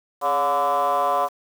sine tone with frequency modulation, 866 Hz, A5, 28 cents flat, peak -16 dBFS, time 0.21-1.29 s, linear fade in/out 50 ms, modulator 150 Hz, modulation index 2.2, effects tanh soft clip ceiling -16 dBFS + 7-bit

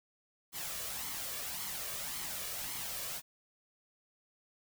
white noise with flanger, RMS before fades -40 dBFS, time 0.52-3.22 s, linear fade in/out 50 ms, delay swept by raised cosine 0.93 to 1.76 ms, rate 1.8 Hz, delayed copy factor +0.5, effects none

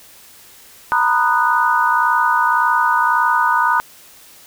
sine chord, B major seventh, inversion third, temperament just, 926 / 987.8 / 1234.7 / 1481.6 Hz, A#5 / B5 / D#6 / F#6, -12 / 0 / -14 / +2 cents, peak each -18 dBFS, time 0.92-3.8 s, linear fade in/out 0 ms, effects white hiss -44 dBFS RMS until 4.46 s

